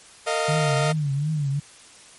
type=chord; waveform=sawtooth; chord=Bb suspended fourth; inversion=none; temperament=equal with one note detuned; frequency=455.5 / 622.3 / 698.5 Hz; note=Bb4 / Eb5 / F5; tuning=-40 / 0 / 0 cents; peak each=-23 / -21 / -23 dBFS; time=0.26-0.93 s; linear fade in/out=20 ms
type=tone with vibrato; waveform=sine; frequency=146.83 Hz; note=D3; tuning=in tune; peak=-21 dBFS; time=0.48-1.6 s; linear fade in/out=10 ms; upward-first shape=triangle; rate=2.7 Hz; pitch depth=140 cents each way
effects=white hiss -48 dBFS RMS until 2.18 s + MP3 48 kbps